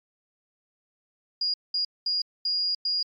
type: tone bursts at uneven times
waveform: sine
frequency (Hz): 4858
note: D#8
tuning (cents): -42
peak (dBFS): -23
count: 5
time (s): 1.41-1.54 / 1.74-1.85 / 2.06-2.22 / 2.45-2.75 / 2.85-3.03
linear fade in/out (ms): 5
effects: MP3 64 kbps